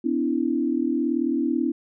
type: tone cluster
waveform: sine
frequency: 251 / 289.1 / 329.8 Hz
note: B3 / D4 / E4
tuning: +28 / -27 / +1 cents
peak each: -25 dBFS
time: 0.04-1.72 s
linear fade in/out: 10 ms
effects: none